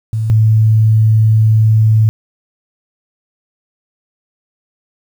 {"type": "tone pair in turn", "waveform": "sine", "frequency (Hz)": [110.4, 109.7], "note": ["A2", "A2"], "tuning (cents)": [6, -5], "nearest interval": "unison", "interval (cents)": 11, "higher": "first", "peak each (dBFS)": [-13, -6], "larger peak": "second", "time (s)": [[0.13, 0.3], [0.3, 2.09]], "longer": "second", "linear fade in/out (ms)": 0, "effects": ["7-bit"]}